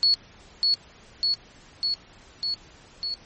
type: tone with echo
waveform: sine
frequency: 4388 Hz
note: C#8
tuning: 18 cents flat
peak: -16 dBFS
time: 0.03-0.14 s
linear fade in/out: 0 ms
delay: 600 ms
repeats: 5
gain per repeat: -2 dB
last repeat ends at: 3.14 s
effects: pink hiss -51 dBFS RMS until 3.25 s + MP3 32 kbps